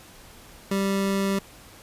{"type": "tone pair together", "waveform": "square", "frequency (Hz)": [196, 392], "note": ["G3", "G4"], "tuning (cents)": [0, 0], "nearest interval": "octave", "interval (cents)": 1200, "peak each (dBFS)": [-24, -29], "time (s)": [0.71, 1.39], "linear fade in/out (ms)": 5, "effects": ["pink hiss -48 dBFS RMS until 1.82 s", "resampled to 32000 Hz"]}